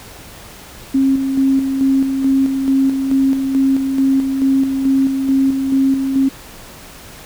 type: tone with tremolo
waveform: sine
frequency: 269 Hz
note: C4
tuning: 48 cents sharp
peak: -10 dBFS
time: 0.94-6.29 s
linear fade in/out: 10 ms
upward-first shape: square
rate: 2.3 Hz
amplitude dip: 45%
effects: pink hiss -37 dBFS RMS until 7.25 s